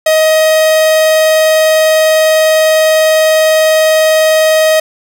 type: tone with vibrato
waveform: 45% pulse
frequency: 630 Hz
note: D#5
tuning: 21 cents sharp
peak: -6 dBFS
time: 0.06-4.8 s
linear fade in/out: 5 ms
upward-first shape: sine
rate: 20 Hz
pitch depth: 9 cents each way
effects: none